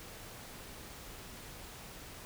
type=silence; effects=pink hiss -49 dBFS RMS until 2.25 s